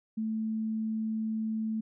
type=tone; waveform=sine; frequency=220 Hz; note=A3; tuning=in tune; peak=-29 dBFS; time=0.17-1.81 s; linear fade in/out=10 ms; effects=none